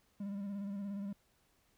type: tone with vibrato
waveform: triangle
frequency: 200 Hz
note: G3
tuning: 35 cents sharp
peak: -36 dBFS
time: 0.2-1.13 s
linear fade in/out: 5 ms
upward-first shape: square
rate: 17 Hz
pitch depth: 34 cents each way
effects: pink hiss -73 dBFS RMS until 1.77 s